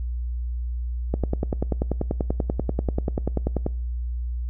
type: click train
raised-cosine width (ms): 2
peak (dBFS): -10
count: 27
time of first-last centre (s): 1.14-3.664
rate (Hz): 10.3
effects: noise-tail reverb RT60 0.5 s tail -24 dB re dry + added 60 Hz sine -25 dBFS peak until 4.49 s